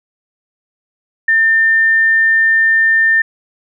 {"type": "tone", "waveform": "sine", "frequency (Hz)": 1800, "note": "A6", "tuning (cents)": 39, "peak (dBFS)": -8, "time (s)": [1.28, 3.22], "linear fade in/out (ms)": 5, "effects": []}